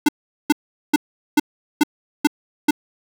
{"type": "tone bursts", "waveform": "square", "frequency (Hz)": 297.2, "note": "D4", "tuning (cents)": 21, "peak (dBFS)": -11, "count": 7, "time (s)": [0.06, 2.709], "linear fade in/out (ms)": 5, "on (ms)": 27, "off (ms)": 410, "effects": []}